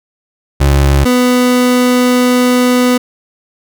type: tone pair in turn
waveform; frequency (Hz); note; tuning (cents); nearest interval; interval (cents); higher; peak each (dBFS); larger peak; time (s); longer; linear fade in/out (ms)
30% pulse; 69.8 / 248.7; C#2 / B3; +13 / +12; octave + minor seventh; 2199; second; -4 / -5; first; 0.6-1.05 / 1.05-2.98; second; 10
effects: none